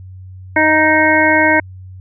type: harmonic tone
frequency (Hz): 311.1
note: D#4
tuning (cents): 0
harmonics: 1 / 2 / 3 / 5 / 6 / 7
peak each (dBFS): -16 / -16 / -16 / -16 / -16 / -16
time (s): 0.56-1.6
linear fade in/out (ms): 5
effects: added 93 Hz sine -31 dBFS peak until 2 s